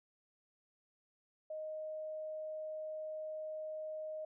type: tone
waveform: sine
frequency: 622.3 Hz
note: D#5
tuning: in tune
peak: -40 dBFS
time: 1.5-4.25 s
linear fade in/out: 5 ms
effects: none